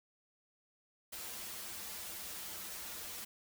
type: noise with comb filter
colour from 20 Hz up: white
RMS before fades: -45 dBFS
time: 1.12-3.25 s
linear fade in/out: 10 ms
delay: 7.3 ms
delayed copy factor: -0.95
effects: none